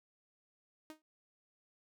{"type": "tone with exponential decay", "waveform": "sawtooth", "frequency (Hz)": 311.1, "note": "D#4", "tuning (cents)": 0, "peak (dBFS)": -40, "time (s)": [0.9, 1.02], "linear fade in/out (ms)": 0, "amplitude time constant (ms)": 24, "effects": []}